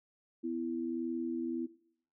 sine tone pair together, 250.8 / 332.4 Hz, B3 / E4, +27 / +15 cents, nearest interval perfect fourth, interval 488 cents, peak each -37 / -35 dBFS, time 0.43-1.67 s, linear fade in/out 20 ms, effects noise-tail reverb RT60 0.6 s tail -17 dB re dry

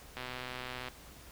click train, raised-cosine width 0.3 ms, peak -24 dBFS, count 91, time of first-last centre 0.17-0.884 s, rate 126 Hz, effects added 60 Hz sine -58 dBFS peak until 1.31 s + pink hiss -54 dBFS RMS until 1.31 s

